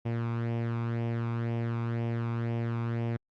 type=tone with flanger; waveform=sawtooth; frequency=116.54 Hz; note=A#2; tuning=in tune; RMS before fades=-31 dBFS; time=0.05-3.17 s; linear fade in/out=10 ms; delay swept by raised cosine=0.35 to 0.85 ms; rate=2 Hz; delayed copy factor=+0.55; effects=low-pass 2000 Hz 12 dB/octave + Opus 48 kbps